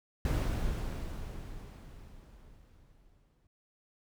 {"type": "noise with exponential decay", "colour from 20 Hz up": "brown", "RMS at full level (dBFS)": -28, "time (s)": [0.25, 3.47], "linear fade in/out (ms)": 2, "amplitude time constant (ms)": 700, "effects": []}